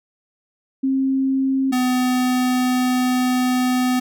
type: tone pair in turn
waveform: sine / square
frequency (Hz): 267.1 / 252.1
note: C4 / B3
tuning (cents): +36 / +36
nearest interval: minor second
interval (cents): 100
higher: first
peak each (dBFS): -16 / -17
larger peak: first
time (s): 0.83-1.72 / 1.72-4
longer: second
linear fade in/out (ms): 10
effects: none